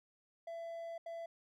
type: tone bursts at uneven times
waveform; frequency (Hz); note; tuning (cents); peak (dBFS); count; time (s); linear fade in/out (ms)
triangle; 669; E5; +25; -40; 2; 0.47-0.98 / 1.06-1.26; 5
effects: none